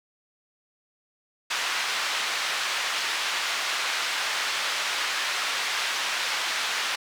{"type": "band-pass noise", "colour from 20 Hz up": "pink", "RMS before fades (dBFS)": -28, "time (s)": [1.5, 6.96], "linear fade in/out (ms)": 10, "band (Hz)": [1300, 4900], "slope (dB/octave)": 12, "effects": []}